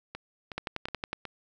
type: two click trains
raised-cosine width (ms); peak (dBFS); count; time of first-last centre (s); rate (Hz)
0.3; -16 / -22; 7 / 4; 0.58-1.13 / 0.15-1.253; 10.9 / 2.72
effects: none